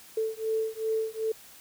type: beating tone pair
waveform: sine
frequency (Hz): 440.7 / 443.3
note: A4 / A4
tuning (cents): +3 / +13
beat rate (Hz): 2.6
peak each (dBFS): -30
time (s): 0.17-1.32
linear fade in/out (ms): 5
effects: white hiss -51 dBFS RMS until 1.6 s